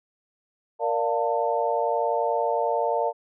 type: chord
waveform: sine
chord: Bb major seventh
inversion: none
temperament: equal with one note detuned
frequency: 466.2 / 587.3 / 698.5 / 894.3 Hz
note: Bb4 / D5 / F5 / A5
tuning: 0 / 0 / 0 / +28 cents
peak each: -27 dBFS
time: 0.79-3.13 s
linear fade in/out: 50 ms
effects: none